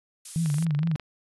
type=noise; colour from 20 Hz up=violet; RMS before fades=-34 dBFS; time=0.25-0.65 s; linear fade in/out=5 ms
type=tone with vibrato; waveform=sine; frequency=155.56 Hz; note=D#3; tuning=in tune; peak=-22 dBFS; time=0.36-0.96 s; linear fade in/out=0 ms; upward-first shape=sine; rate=4.4 Hz; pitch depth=130 cents each way
type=click train; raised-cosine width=0.3 ms; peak=-23 dBFS; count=14; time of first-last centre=0.46-0.997 s; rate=24.2 Hz
effects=resampled to 24000 Hz